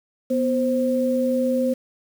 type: tone pair together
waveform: sine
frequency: 246.9 / 524.1 Hz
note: B3 / C5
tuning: 0 / +3 cents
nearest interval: octave + minor second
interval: 1303 cents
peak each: -21 dBFS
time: 0.3-1.74 s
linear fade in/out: 10 ms
effects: 7-bit